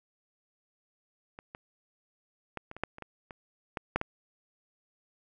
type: clicks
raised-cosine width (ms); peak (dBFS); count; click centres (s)
0.5; -29 / -27 / -21 / -27 / -28 / -14 / -30 / -25 / -28 / -18 / -11 / -16; 12; 1.389 / 1.549 / 2.573 / 2.714 / 2.766 / 2.836 / 2.984 / 3.023 / 3.308 / 3.772 / 3.96 / 4.014
effects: none

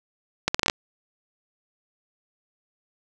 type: accelerating click train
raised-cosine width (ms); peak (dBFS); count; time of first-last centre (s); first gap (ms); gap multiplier
0.2; -3; 7; 0.48-0.699; 65; 0.76
effects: none

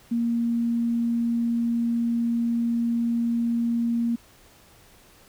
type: tone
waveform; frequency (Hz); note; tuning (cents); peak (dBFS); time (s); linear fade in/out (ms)
sine; 234; A#3; +7; -21; 0.11-4.16; 10
effects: pink hiss -54 dBFS RMS until 5.28 s

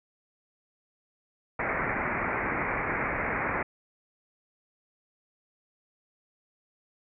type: low-pass noise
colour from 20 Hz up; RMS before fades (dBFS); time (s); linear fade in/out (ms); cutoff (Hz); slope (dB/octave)
white; -30; 1.59-3.63; 5; 2300; 96
effects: none

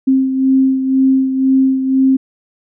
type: beating tone pair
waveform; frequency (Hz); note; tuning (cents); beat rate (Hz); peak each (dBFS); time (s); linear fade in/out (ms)
sine; 264.6 / 266.6; C4 / C4; +20 / +33; 2; -10 / -18; 0.07-2.17; 10
effects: none

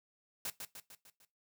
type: noise with echo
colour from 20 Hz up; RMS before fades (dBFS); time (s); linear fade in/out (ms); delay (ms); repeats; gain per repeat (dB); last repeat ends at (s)
white; -39; 0.45-0.5; 2; 150; 5; -5; 1.25
effects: noise-tail reverb RT60 0.2 s tail -17 dB re dry

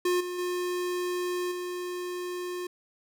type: tone with level steps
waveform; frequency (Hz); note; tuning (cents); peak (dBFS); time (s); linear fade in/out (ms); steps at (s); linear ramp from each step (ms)
square; 357.8; F4; +42; -24 / -33 / -29 / -33; 0.05-2.67; 5; 0.2 / 0.38 / 1.51; 10
effects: none

